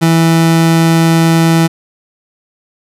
30% pulse tone, 164.5 Hz, E3, 3 cents flat, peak -4 dBFS, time 0.01-1.68 s, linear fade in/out 20 ms, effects resampled to 32000 Hz

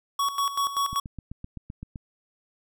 square tone with tremolo, 1119 Hz, C#6, 16 cents sharp, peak -23 dBFS, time 0.19-1 s, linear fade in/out 5 ms, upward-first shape square, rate 5.2 Hz, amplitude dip 70%
click train, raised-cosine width 5 ms, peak -24 dBFS, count 9, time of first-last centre 0.93-1.958 s, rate 7.78 Hz
effects none

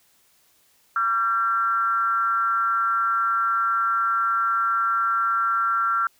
sine tone with frequency modulation, 1365 Hz, F6, 40 cents flat, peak -19 dBFS, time 0.96-6.07 s, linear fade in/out 2 ms, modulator 216 Hz, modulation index 0.63, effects white hiss -61 dBFS RMS until 6.19 s

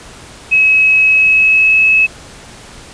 sine tone with pitch glide, 2563 to 2584 Hz, E7 to E7, -49 to -35 cents, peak -6 dBFS, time 0.51-2.07 s, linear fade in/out 20 ms, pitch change +14 cents, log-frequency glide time 1.06-1.81 s, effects pink hiss -35 dBFS RMS until 2.93 s + resampled to 22050 Hz

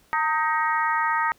harmonic tone with a mistuned harmonic, 314.2 Hz, D#4, 17 cents sharp, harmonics 3 / 4 / 5 / 6 / 7, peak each -24 / -25 / -31 / -27 / -36 dBFS, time 0.13-1.32 s, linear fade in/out 0 ms, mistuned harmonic 3, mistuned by -47 cents, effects pink hiss -59 dBFS RMS until 1.38 s

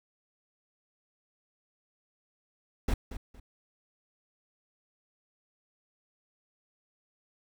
brown noise with echo, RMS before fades -26 dBFS, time 2.88-2.94 s, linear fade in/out 5 ms, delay 230 ms, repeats 2, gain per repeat -12 dB, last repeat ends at 3.4 s, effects none

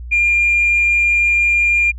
sine tone, 2402 Hz, D7, 38 cents sharp, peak -10 dBFS, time 0.11-1.92 s, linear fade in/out 20 ms, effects tanh soft clip ceiling -7 dBFS + added 60 Hz sine -27 dBFS peak until 1.98 s

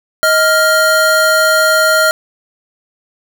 square tone pair together, 630.2 / 1396.9 Hz, D#5 / F6, +22 / 0 cents, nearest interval octave + major second, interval 1378 cents, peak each -13 / -11 dBFS, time 0.23-2.11 s, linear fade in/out 0 ms, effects none

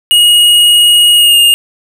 square tone with pitch glide, 2883 to 2830 Hz, F#7 to F7, -46 to +22 cents, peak -4 dBFS, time 0.11-1.54 s, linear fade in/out 0 ms, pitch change -32 cents, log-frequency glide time 1.15-1.38 s, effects none

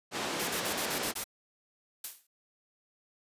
pink band-pass noise, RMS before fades -35 dBFS, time 0.11-1.14 s, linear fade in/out 50 ms, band 250 to 7000 Hz, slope 12 dB/octave
white noise bursts, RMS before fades -35 dBFS, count 7, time 0.39-1.242 s, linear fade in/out 10 ms, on 90 ms, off 37 ms
blue noise with exponential decay, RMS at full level -33 dBFS, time 2.04-2.27 s, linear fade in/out 5 ms, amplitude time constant 50 ms
effects resampled to 32000 Hz

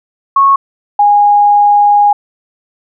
sine tone pair in turn, 1100 / 822.3 Hz, C#6 / G#5, -14 / -17 cents, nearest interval perfect fourth, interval 503 cents, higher first, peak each -4 dBFS, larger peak neither, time 0.36-0.56 / 0.99-2.13 s, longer second, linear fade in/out 5 ms, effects none

